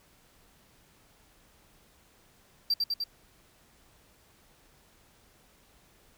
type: tone with echo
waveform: triangle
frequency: 4699 Hz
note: D8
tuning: in tune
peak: -22 dBFS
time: 2.7-2.74 s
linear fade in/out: 5 ms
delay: 100 ms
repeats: 3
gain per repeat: -2 dB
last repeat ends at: 3.04 s
effects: pink hiss -62 dBFS RMS until 6.17 s